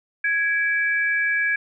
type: tone pair together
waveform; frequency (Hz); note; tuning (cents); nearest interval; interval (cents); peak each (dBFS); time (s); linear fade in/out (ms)
sine; 1661.2 / 2315; G#6 / D7; 0 / -25; tritone; 575; -20 / -24; 0.24-1.56; 5
effects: none